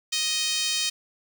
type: tone with high-pass filter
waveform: 5% pulse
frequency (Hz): 624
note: D#5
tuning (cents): +5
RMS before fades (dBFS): -26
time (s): 0.12-0.9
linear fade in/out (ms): 10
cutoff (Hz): 3000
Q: 1.3
effects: none